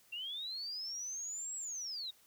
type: linear two-way sweep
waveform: sine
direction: up then down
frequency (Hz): 2708 to 7770 to 3689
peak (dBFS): -39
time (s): 0.12-2.11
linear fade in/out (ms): 10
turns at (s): 1.56
effects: white hiss -66 dBFS RMS until 2.26 s